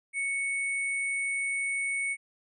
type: tone pair together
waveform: sine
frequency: 2217 / 8868 Hz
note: C#7 / C#9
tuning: 0 / 0 cents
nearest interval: 2 octaves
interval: 2400 cents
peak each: -28 / -39 dBFS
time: 0.13-2.17 s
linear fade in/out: 50 ms
effects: none